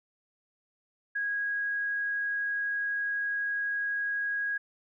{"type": "tone", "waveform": "sine", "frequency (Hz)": 1648, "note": "G#6", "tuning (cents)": -14, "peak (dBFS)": -28, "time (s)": [1.15, 4.58], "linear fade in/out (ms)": 10, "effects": []}